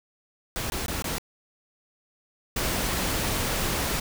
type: noise bursts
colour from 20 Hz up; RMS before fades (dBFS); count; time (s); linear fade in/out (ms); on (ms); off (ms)
pink; -30; 4; 0.56-1.183; 0; 140; 21
type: noise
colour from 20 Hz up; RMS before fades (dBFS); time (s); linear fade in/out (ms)
pink; -27; 2.56-4; 5
effects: none